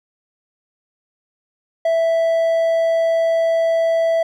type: tone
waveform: triangle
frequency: 659.3 Hz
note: E5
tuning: in tune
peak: -12 dBFS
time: 1.85-4.23 s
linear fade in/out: 5 ms
effects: none